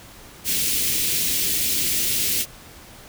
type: band-stop noise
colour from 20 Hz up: white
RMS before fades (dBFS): -22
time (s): 0.44-2.46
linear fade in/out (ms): 50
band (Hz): 410 to 2200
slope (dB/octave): 24
effects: pink hiss -44 dBFS RMS until 3.08 s